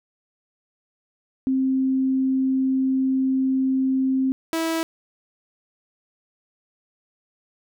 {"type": "tone pair in turn", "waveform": ["sine", "sawtooth"], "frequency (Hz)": [263.7, 326.3], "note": ["C4", "E4"], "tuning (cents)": [14, -18], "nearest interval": "major third", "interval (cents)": 368, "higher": "second", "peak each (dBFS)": -18, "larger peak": "neither", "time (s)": [[1.47, 4.32], [4.53, 4.83]], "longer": "first", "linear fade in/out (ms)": 0, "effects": []}